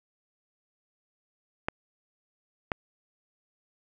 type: clicks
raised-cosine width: 0.5 ms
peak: -12 dBFS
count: 2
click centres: 1.685 / 2.718 s
effects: none